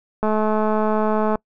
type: click train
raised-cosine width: 1 ms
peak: -8 dBFS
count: 243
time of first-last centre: 0.23-1.356 s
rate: 215 Hz
effects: noise-tail reverb RT60 0.1 s tail -26 dB re dry